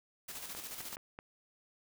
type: noise with tremolo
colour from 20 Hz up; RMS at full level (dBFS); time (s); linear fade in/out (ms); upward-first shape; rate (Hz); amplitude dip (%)
white; -43; 0.28-0.96; 10; square; 14; 45
type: clicks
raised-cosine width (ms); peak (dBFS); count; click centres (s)
0.5; -30; 5; 0.55 / 0.806 / 0.929 / 0.969 / 1.189
effects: none